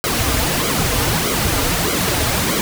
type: noise with flanger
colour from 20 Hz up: pink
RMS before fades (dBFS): -18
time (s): 0.04-2.61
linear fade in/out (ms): 0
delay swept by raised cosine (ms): 1.1 to 5.5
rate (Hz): 1.6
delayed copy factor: -0.75
effects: none